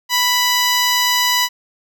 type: tone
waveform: 10% pulse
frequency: 987.8 Hz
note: B5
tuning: in tune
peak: -5 dBFS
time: 0.09-1.49 s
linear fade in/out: 50 ms
effects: none